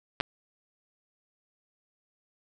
clicks, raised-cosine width 0.3 ms, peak -11 dBFS, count 2, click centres 0.202 / 0.209 s, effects none

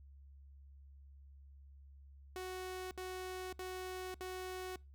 sawtooth tone bursts, 370 Hz, F#4, in tune, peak -38 dBFS, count 4, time 2.36-4.758 s, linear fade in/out 0 ms, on 550 ms, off 66 ms, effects noise-tail reverb RT60 0.3 s tail -26 dB re dry + added 69 Hz sine -55 dBFS peak until 4.94 s

